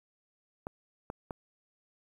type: clicks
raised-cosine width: 1 ms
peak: -23 dBFS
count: 3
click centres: 0.669 / 1.101 / 1.308 s
effects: 9-bit